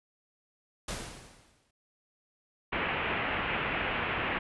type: noise with exponential decay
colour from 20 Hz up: pink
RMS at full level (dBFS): -34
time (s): 0.88-1.71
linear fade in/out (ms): 5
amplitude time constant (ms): 180
type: low-pass noise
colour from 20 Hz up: white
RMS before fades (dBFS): -32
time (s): 2.72-4.39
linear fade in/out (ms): 10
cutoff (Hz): 2800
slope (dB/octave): 48
effects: resampled to 24000 Hz